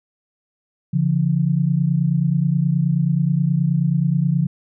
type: tone pair together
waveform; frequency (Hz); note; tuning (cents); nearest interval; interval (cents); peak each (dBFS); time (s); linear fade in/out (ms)
sine; 141.7 / 171.11; C#3 / F3; +38 / -35; minor third; 327; -18; 0.93-4.47; 10
effects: none